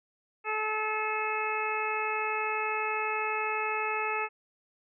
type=harmonic tone; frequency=432 Hz; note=A4; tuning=32 cents flat; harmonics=1 / 2 / 3 / 4 / 5 / 6; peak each=-36 / -34 / -34 / -40 / -37 / -34 dBFS; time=0.44-4.29 s; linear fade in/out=50 ms; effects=none